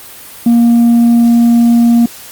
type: tone with tanh clipping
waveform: sine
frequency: 235.1 Hz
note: A#3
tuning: 15 cents sharp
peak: -5 dBFS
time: 0.46-2.06 s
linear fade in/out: 5 ms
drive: 2 dB
effects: white hiss -32 dBFS RMS until 2.31 s + Opus 32 kbps